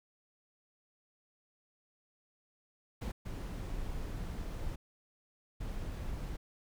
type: noise bursts at uneven times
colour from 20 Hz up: brown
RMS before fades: -39 dBFS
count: 3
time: 3.01-3.12 / 3.25-4.76 / 5.6-6.37 s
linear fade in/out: 10 ms
effects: none